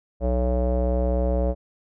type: tone with low-pass filter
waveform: square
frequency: 61.9 Hz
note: B1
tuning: 5 cents sharp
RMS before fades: -22 dBFS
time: 0.2-1.55 s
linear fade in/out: 50 ms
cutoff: 590 Hz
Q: 5.6
effects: none